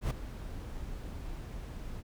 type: noise with ADSR envelope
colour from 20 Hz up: brown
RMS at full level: -27 dBFS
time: 0.01-2.03 s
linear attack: 95 ms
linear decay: 7 ms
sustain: -14 dB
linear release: 37 ms
effects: none